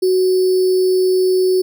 sine tone with sample-and-hold, 371.5 Hz, F#4, 7 cents sharp, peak -11 dBFS, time 0.02-1.62 s, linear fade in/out 10 ms, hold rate 4900 Hz, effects none

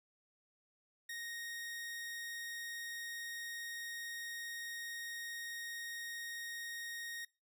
sawtooth tone, 1864.7 Hz, A#6, in tune, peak -39 dBFS, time 1.09-7.25 s, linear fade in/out 5 ms, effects noise-tail reverb RT60 0.3 s tail -24 dB re dry

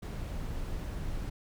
brown noise, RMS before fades -36 dBFS, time 0.02-1.3 s, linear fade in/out 10 ms, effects none

